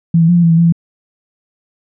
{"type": "tone with pitch steps", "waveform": "sine", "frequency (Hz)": [167.1, 164.2, 175.2, 172.4, 166.9, 164.1, 169.1, 167.6], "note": ["E3", "E3", "F3", "F3", "E3", "E3", "E3", "E3"], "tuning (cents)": [24, -6, 6, -22, 22, -8, 44, 29], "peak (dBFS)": -6, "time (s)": [0.14, 0.724], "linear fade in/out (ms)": 5, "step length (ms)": 73, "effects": []}